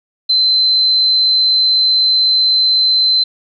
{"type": "tone", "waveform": "sine", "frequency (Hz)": 4074, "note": "C8", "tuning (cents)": -47, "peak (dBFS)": -9, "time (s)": [0.29, 3.24], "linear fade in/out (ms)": 10, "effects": []}